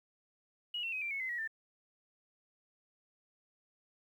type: tone with pitch steps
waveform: sine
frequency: 2902 / 2708 / 2526 / 2357 / 2199 / 2052 / 1914.6 / 1786.4 Hz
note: F#7 / E7 / D#7 / D7 / C#7 / C7 / A#6 / A6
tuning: -34 / +46 / +26 / +6 / -14 / -34 / +46 / +26 cents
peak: -35 dBFS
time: 0.74-1.476 s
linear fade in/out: 5 ms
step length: 92 ms
effects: 11-bit